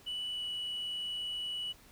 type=tone with pitch glide; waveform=sine; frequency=2964 to 2947 Hz; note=F#7 to F#7; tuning=+2 to -8 cents; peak=-33 dBFS; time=0.06-1.73 s; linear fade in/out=20 ms; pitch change=-10 cents; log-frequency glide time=0.32-0.45 s; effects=tanh soft clip ceiling -33 dBFS + pink hiss -59 dBFS RMS until 1.91 s